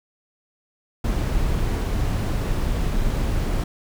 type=noise; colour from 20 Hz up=brown; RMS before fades=-22 dBFS; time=1.04-3.64 s; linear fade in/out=5 ms; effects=none